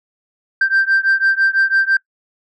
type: beating tone pair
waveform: sine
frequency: 1568 / 1574 Hz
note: G6 / G6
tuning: 0 / +7 cents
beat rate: 6 Hz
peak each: -13 / -14 dBFS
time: 0.61-1.97 s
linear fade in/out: 5 ms
effects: noise-tail reverb RT60 0.1 s tail -22 dB re dry + tanh soft clip ceiling -8 dBFS